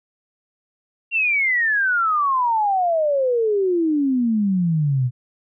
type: exponential sweep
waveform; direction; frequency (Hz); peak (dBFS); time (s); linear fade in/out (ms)
sine; down; 2774 to 120.4; -16; 1.11-5.11; 50
effects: none